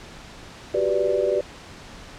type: chord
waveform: sine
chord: G major seventh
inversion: third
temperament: equal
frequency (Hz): 370 / 392 / 493.9 / 587.3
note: F#4 / G4 / B4 / D5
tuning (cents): 0 / 0 / 0 / 0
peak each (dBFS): -27 / -24 / -25 / -23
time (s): 0.74-1.41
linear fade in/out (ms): 5
effects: pink hiss -42 dBFS RMS until 2.18 s + low-pass 6000 Hz 12 dB/octave